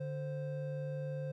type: tone pair together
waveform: triangle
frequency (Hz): 146.85 / 523.3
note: D3 / C5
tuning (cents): 0 / 0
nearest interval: octave + minor seventh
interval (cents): 2200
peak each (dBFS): -36 / -39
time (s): 0-1.32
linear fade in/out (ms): 10
effects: none